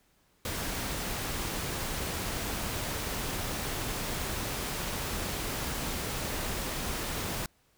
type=noise; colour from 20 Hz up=pink; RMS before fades=-34 dBFS; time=0.45-7.46 s; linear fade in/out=2 ms; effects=pink hiss -68 dBFS RMS until 7.77 s